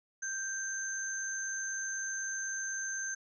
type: tone pair together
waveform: sine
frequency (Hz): 1568 / 6272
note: G6 / G8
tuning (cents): 0 / 0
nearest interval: 2 octaves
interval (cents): 2400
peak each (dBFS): -37 / -37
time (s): 0.22-3.15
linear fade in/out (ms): 10
effects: none